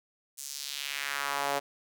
sawtooth tone with high-pass filter sweep, 141.2 Hz, C#3, 32 cents sharp, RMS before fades -34 dBFS, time 0.37-1.6 s, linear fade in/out 20 ms, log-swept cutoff 7700 to 580 Hz, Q 1.7, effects none

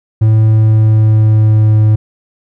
triangle tone with pitch glide, 109.6 to 107.78 Hz, A2 to A2, -6 to -35 cents, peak -3 dBFS, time 0.21-1.96 s, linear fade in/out 10 ms, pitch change -29 cents, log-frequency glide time 0.46-1.81 s, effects none

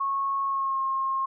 sine tone with pitch glide, 1097 to 1071.9 Hz, C#6 to C6, -18 to +42 cents, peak -24 dBFS, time 0-1.26 s, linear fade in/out 10 ms, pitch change -40 cents, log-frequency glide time 0.45-0.81 s, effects none

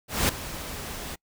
pink noise with ADSR envelope, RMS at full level -21 dBFS, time 0.08-1.16 s, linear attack 210 ms, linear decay 4 ms, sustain -15 dB, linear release 17 ms, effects noise-tail reverb RT60 0.1 s tail -26 dB re dry

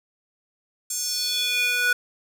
square tone with high-pass filter sweep, 490.2 Hz, B4, 13 cents flat, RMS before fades -24 dBFS, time 0.9-1.93 s, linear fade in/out 5 ms, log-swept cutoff 7400 to 1500 Hz, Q 3.6, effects none

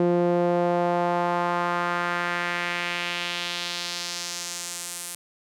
sawtooth tone with band-pass filter sweep, 174.61 Hz, F3, in tune, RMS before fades -26 dBFS, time 0-5.15 s, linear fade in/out 2 ms, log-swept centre 390 to 9900 Hz, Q 1.7, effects none

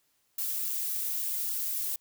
violet noise with flanger, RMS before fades -32 dBFS, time 0.38-1.96 s, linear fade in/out 5 ms, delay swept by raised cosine 1.9 to 2.66 ms, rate 3.6 Hz, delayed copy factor -0.6, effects white hiss -72 dBFS RMS until 2 s

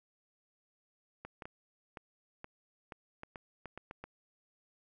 clicks, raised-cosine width 0.5 ms, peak -29 dBFS, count 12, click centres 1.25 / 1.422 / 1.455 / 1.972 / 2.444 / 2.922 / 3.234 / 3.358 / 3.657 / 3.776 / 3.911 / 4.04 s, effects none

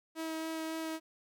sawtooth tone with vibrato, 321 Hz, E4, 46 cents flat, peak -32 dBFS, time 0.15-1 s, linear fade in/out 50 ms, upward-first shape sine, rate 3.6 Hz, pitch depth 10 cents each way, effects none

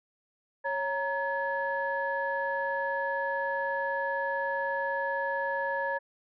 sine tone cluster, 551 / 935 / 1704 Hz, C#5 / A#5 / G#6, -11 / +5 / +44 cents, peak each -32 / -32 / -32 dBFS, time 0.64-5.99 s, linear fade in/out 20 ms, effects tanh soft clip ceiling -18 dBFS

